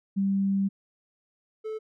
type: tone pair in turn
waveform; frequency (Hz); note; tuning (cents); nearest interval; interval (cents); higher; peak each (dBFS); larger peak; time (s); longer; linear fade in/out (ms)
sine / triangle; 196 / 435.8; G3 / A4; 0 / -17; octave + major second; 1383; second; -22 / -29; first; 0.16-0.69 / 1.64-1.79; first; 20
effects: none